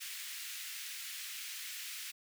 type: high-pass noise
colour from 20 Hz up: pink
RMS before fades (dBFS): -44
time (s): 0-2.12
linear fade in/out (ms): 20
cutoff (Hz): 1900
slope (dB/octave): 24
effects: none